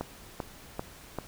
click train, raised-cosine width 1 ms, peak -18 dBFS, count 4, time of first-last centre 0.01-1.186 s, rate 2.55 Hz, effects pink hiss -50 dBFS RMS until 1.27 s

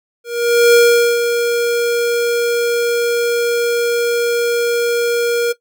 square tone with ADSR envelope, 473.3 Hz, A#4, 26 cents sharp, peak -6 dBFS, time 0.24-5.53 s, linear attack 500 ms, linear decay 440 ms, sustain -8 dB, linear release 17 ms, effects noise-tail reverb RT60 0.1 s tail -17 dB re dry

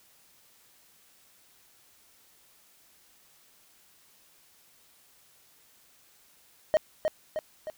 triangle tone with echo, 622.3 Hz, D#5, in tune, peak -16 dBFS, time 6.74-6.77 s, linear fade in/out 0 ms, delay 310 ms, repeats 3, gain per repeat -5 dB, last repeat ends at 7.7 s, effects white hiss -61 dBFS RMS until 7.77 s

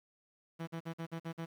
sawtooth tone bursts, 165 Hz, E3, 2 cents sharp, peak -34 dBFS, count 7, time 0.59-1.461 s, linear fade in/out 20 ms, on 85 ms, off 46 ms, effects low-pass 3000 Hz 12 dB/octave + 10-bit

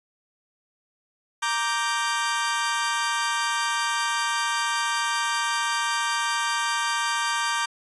sawtooth chord, G minor, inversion first, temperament equal, 932.3 / 1174.7 / 1568 Hz, Bb5 / D6 / G6, 0 / 0 / 0 cents, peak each -24 dBFS, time 1.42-7.66 s, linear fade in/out 10 ms, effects resampled to 22050 Hz

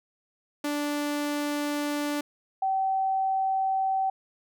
sawtooth / sine tone pair in turn, 292.6 / 768.2 Hz, D4 / G5, -6 / -35 cents, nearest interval octave + perfect fourth, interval 1671 cents, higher second, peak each -23 dBFS, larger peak neither, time 0.64-2.21 / 2.62-4.1 s, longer first, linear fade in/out 5 ms, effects none

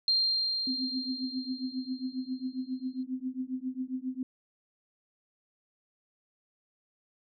sine tone with exponential decay, 4186 Hz, C8, in tune, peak -22 dBFS, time 0.08-3.03 s, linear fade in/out 1 ms, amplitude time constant 640 ms
sine tone with tremolo, 257.6 Hz, C4, 27 cents flat, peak -28 dBFS, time 0.67-4.23 s, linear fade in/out 2 ms, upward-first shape triangle, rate 7.4 Hz, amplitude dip 100%
effects none

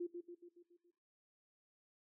sine tone with echo, 349.2 Hz, F4, in tune, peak -38 dBFS, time 0-0.07 s, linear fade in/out 10 ms, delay 140 ms, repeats 6, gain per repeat -5 dB, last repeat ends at 0.91 s, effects noise-tail reverb RT60 0.7 s tail -18 dB re dry

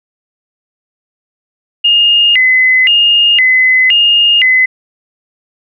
sine tone with vibrato, 2400 Hz, D7, 37 cents sharp, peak -5 dBFS, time 1.84-4.66 s, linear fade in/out 10 ms, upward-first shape square, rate 0.97 Hz, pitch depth 290 cents each way, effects none

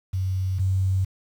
sine tone pair in turn, 94 / 94.76 Hz, F#2 / F#2, +28 / +42 cents, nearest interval unison, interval 14 cents, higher second, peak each -22 / -19 dBFS, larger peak second, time 0.13-0.59 / 0.59-1.05 s, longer neither, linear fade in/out 10 ms, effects 8-bit

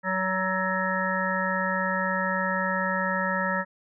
harmonic tone with a mistuned harmonic, 188.1 Hz, F#3, 29 cents sharp, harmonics 1 / 3 / 5 / 7 / 9 / 10, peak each -31 / -31 / -31 / -31 / -31 / -31 dBFS, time 0.03-3.65 s, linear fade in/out 50 ms, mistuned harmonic 10, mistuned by -23 cents, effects none

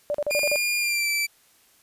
sine tone bursts, 587.3 Hz, D5, in tune, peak -22 dBFS, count 6, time 0.1-0.559 s, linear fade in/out 0 ms, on 44 ms, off 39 ms
sawtooth tone with pitch glide, 2417 to 2328 Hz, D7 to D7, +49 to -16 cents, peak -19 dBFS, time 0.3-1.27 s, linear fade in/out 20 ms, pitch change -65 cents, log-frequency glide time 0.79-1.09 s
effects white hiss -59 dBFS RMS until 1.82 s + resampled to 32000 Hz

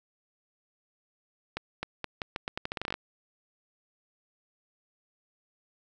accelerating click train, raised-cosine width 0.3 ms, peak -16 dBFS, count 16, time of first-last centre 1.57-2.941 s, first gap 260 ms, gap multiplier 0.82, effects none

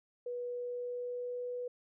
sine tone with pitch glide, 487.8 to 492 Hz, B4 to B4, -21 to -7 cents, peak -36 dBFS, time 0.26-1.68 s, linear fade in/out 5 ms, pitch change +14 cents, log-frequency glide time 0.46-1.48 s, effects none

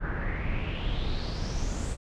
brown noise with low-pass filter sweep, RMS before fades -30 dBFS, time 0-1.97 s, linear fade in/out 50 ms, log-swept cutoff 1500 to 8300 Hz, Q 5.4, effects none

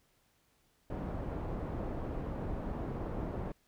pink low-pass noise, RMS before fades -38 dBFS, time 0.9-3.52 s, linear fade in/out 2 ms, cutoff 730 Hz, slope 12 dB/octave, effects pink hiss -72 dBFS RMS until 3.67 s

